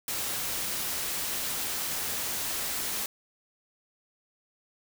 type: noise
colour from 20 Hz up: white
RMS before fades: -32 dBFS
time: 0.08-3.06 s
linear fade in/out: 2 ms
effects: none